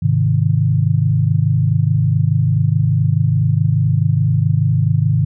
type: chord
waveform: sine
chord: Ab major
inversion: none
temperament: equal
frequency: 103.83 / 130.81 / 155.56 Hz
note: Ab2 / C3 / Eb3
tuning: 0 / 0 / 0 cents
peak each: -16 dBFS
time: 0.02-5.25 s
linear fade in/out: 10 ms
effects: none